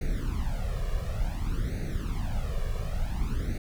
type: noise with flanger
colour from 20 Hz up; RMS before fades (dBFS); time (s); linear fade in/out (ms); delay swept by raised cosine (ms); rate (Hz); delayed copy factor
brown; -29; 0.01-3.58; 5; 0.47 to 1.77; 0.56; +0.95
effects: none